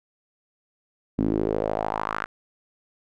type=tone with band-pass filter sweep; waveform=sawtooth; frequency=53.3 Hz; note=G#1; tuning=46 cents sharp; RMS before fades=-26 dBFS; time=1.18-2.26 s; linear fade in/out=10 ms; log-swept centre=250 to 1500 Hz; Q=3.2; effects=none